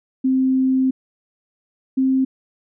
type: tone pair in turn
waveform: sine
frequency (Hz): 261.6 / 263.6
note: C4 / C4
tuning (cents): 0 / +13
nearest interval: unison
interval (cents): 13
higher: second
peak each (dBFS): -14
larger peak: neither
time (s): 0.24-0.91 / 1.97-2.25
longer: first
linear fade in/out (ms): 10
effects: none